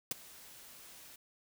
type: noise with ADSR envelope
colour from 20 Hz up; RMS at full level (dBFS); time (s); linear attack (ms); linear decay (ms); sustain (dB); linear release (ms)
white; -31; 0.11-1.16; 4; 15; -23; 4
effects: none